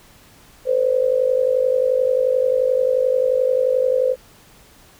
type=tone with amplitude modulation; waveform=sine; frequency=513 Hz; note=C5; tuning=34 cents flat; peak=-11 dBFS; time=0.65-4.16 s; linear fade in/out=50 ms; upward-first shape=sine; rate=51.4 Hz; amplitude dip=80%; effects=pink hiss -49 dBFS RMS until 4.99 s